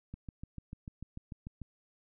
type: click train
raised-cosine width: 5 ms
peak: -30 dBFS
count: 11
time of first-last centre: 0.14-1.617 s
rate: 6.77 Hz
effects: none